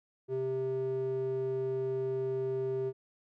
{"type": "tone with band-pass filter", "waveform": "square", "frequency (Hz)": 131.3, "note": "C3", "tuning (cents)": 6, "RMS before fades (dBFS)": -33, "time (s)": [0.28, 2.93], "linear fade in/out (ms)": 50, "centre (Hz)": 350, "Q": 7.9, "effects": []}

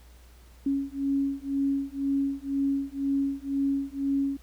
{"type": "beating tone pair", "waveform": "sine", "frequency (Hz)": [275.4, 277.4], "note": ["C#4", "C#4"], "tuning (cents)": [-11, 1], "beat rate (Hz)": 2, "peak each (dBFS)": -28, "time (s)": [0.66, 4.37], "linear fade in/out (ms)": 5, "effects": ["added 60 Hz sine -50 dBFS peak until 4.42 s", "pink hiss -59 dBFS RMS until 4.42 s"]}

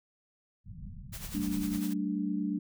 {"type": "low-pass noise", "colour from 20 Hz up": "pink", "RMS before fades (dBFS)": -44, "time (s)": [0.64, 1.81], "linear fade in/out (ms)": 50, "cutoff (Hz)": 220, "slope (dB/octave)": 96}
{"type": "noise with tremolo", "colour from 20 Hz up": "white", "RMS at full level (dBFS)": -42, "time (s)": [1.12, 1.94], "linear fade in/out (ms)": 20, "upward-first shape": "sine", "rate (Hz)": 10, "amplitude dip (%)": 60}
{"type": "chord", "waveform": "sine", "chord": "G suspended second", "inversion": "none", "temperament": "equal with one note detuned", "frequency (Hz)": [191.19, 220, 293.7], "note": ["G3", "A3", "D4"], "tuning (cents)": [-43, 0, 0], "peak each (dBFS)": [-33, -35, -33], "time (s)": [1.34, 2.59], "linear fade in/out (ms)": 10}
{"effects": []}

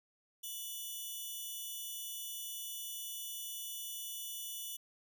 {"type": "tone pair together", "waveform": "5% pulse", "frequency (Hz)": [2960, 3462], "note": ["F#7", "A7"], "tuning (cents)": [0, -29], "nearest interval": "minor third", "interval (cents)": 271, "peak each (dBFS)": [-35, -37], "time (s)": [0.43, 4.77], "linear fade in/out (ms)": 10, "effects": []}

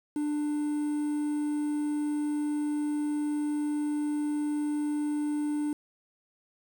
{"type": "tone with quantisation", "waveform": "triangle", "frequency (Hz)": 296.8, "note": "D4", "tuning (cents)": 18, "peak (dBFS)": -25, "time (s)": [0.16, 5.73], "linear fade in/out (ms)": 2, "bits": 8, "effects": []}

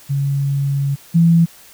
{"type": "tone pair in turn", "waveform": "sine", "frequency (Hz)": [139.5, 167.47], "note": ["C#3", "E3"], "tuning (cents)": [11, 28], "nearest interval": "minor third", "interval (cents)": 317, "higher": "second", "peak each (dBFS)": [-15, -8], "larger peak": "second", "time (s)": [[0.09, 0.96], [1.14, 1.46]], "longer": "first", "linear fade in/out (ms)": 20, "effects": ["white hiss -44 dBFS RMS until 1.73 s"]}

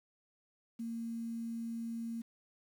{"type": "tone with quantisation", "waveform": "sine", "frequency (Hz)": 230, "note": "A#3", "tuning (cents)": -23, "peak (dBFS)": -37, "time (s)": [0.79, 2.22], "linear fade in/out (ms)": 10, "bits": 10, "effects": []}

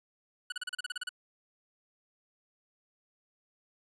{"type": "tone bursts", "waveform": "25% pulse", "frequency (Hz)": 1475, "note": "F#6", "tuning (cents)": -6, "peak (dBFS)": -30, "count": 11, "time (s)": [0.5, 1.092], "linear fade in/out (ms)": 5, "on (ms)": 22, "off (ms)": 35, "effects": ["resampled to 22050 Hz"]}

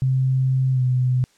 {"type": "tone with pitch glide", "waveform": "sine", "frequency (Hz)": [131.1, 126.85], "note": ["C3", "B2"], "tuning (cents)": [4, 47], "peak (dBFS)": -16, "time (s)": [0.02, 1.24], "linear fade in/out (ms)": 0, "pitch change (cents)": -57, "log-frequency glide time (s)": [0.72, 0.82], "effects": ["white hiss -59 dBFS RMS until 1.37 s", "low-pass 8000 Hz 12 dB/octave"]}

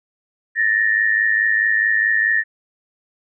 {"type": "tone pair together", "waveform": "sine", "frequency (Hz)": [1760, 1864.7], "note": ["A6", "A#6"], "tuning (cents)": [0, 0], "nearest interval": "minor second", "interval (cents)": 100, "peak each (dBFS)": -17, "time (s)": [0.55, 2.44], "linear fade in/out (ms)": 50, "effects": []}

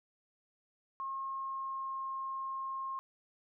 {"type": "tone with pitch glide", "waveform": "sine", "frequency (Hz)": [1077, 1069.6], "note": ["C6", "C6"], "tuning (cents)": [50, 38], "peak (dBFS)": -36, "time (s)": [1, 2.99], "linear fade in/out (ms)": 0, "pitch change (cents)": -12, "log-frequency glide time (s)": [1.24, 2.05], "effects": []}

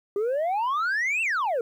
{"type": "exponential two-way sweep", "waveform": "sine", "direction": "up then down", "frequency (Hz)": [392, 2763, 443.8], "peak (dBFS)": -20, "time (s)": [0.16, 1.61], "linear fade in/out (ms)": 2, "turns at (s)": 1.22, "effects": ["tanh soft clip ceiling -22 dBFS", "10-bit"]}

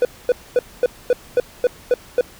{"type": "tone bursts", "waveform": "triangle", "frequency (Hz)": 493.6, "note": "B4", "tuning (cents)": -1, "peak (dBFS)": -9, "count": 9, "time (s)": [0.02, 2.21], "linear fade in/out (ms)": 2, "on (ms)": 30, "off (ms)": 240, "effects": ["pink hiss -44 dBFS RMS until 2.39 s"]}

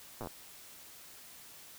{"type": "slowing click train", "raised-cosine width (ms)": 1, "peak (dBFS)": -27, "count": 7, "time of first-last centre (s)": [0.21, 0.272], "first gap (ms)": 8, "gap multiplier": 1.1, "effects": ["white hiss -53 dBFS RMS until 1.78 s"]}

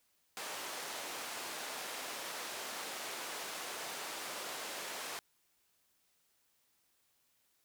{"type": "band-pass noise", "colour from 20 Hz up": "pink", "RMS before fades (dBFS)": -43, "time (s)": [0.37, 5.19], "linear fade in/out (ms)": 0, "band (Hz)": [510, 12000], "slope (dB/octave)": 12, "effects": ["white hiss -75 dBFS RMS until 7.64 s"]}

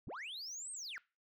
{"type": "linear two-way sweep", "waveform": "sine", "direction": "up then down", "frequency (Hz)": [41.2, 8590, 1308], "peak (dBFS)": -40, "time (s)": [0.07, 0.98], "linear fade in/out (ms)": 0, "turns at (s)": 0.72, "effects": ["noise-tail reverb RT60 0.3 s tail -24 dB re dry", "tanh soft clip ceiling -42 dBFS"]}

